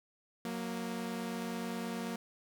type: tone pair together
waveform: sawtooth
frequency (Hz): 183.7 / 233.1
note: F#3 / A#3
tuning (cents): -12 / 0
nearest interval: major third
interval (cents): 412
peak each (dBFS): -37 / -34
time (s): 0.45-2.16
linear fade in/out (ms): 2
effects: none